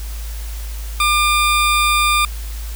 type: tone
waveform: 20% pulse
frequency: 1200 Hz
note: D6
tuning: 37 cents sharp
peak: -8 dBFS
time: 1-2.25 s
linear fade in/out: 2 ms
effects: added 54 Hz sine -24 dBFS peak until 2.75 s + white hiss -37 dBFS RMS until 2.75 s